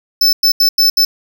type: tone bursts at uneven times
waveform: square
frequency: 5274 Hz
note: E8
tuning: in tune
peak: -8 dBFS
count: 5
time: 0.21-0.33 / 0.43-0.52 / 0.6-0.69 / 0.78-0.9 / 0.97-1.05 s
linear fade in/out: 5 ms
effects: none